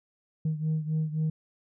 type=beating tone pair; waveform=sine; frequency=155.56 / 159.36 Hz; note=D#3 / D#3; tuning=0 / +42 cents; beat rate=3.8 Hz; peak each=-26 / -30 dBFS; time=0.45-1.3 s; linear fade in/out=5 ms; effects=tanh soft clip ceiling -22 dBFS